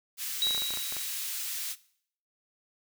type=high-pass noise; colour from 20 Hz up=white; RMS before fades=-35 dBFS; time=0.17-1.76 s; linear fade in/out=50 ms; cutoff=2100 Hz; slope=12 dB/octave
type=tone with exponential decay; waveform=sine; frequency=3862 Hz; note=B7; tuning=39 cents flat; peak=-23 dBFS; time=0.42-1.48 s; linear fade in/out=0 ms; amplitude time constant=230 ms
type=clicks; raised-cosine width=0.5 ms; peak=-26 dBFS; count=10; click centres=0.47 / 0.508 / 0.548 / 0.578 / 0.621 / 0.706 / 0.738 / 0.773 / 0.924 / 0.967 s
effects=noise-tail reverb RT60 0.6 s tail -19 dB re dry